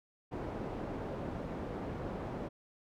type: low-pass noise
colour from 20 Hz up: white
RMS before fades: -40 dBFS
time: 0.31-2.49 s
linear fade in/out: 20 ms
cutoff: 520 Hz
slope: 12 dB/octave
effects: none